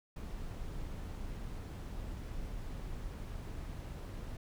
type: noise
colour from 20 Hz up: brown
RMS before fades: -42 dBFS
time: 0.16-4.37 s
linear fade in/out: 5 ms
effects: none